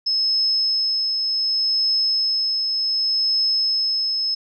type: tone with tremolo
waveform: sine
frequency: 5190 Hz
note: E8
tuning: 28 cents flat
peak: -16 dBFS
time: 0.06-4.35 s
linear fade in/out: 10 ms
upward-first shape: triangle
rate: 0.67 Hz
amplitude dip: 35%
effects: none